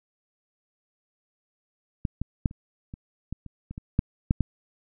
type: clicks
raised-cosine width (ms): 5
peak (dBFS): -13 / -16 / -9 / -29 / -25 / -19 / -28 / -24 / -23 / -8 / -7 / -10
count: 12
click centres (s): 2.052 / 2.216 / 2.458 / 2.511 / 2.939 / 3.326 / 3.463 / 3.71 / 3.779 / 3.991 / 4.309 / 4.407
effects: none